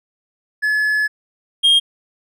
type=tone pair in turn; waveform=triangle; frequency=1711 / 3230 Hz; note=A6 / G#7; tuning=-49 / -49 cents; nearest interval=major seventh; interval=1100 cents; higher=second; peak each=-13 / -8 dBFS; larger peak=second; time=0.62-1.08 / 1.63-1.8 s; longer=first; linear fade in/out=20 ms; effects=none